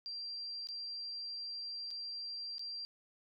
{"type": "tone with dropouts", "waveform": "sine", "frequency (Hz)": 4728, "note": "D8", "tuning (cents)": 11, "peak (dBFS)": -40, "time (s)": [0.06, 2.85], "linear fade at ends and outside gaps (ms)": 0, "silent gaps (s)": [[0.671, 0.688], [1.906, 1.911], [2.582, 2.594]], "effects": []}